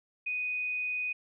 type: tone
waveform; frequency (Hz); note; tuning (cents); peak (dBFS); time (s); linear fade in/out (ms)
sine; 2489; D#7; 0; -30; 0.26-1.13; 10
effects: none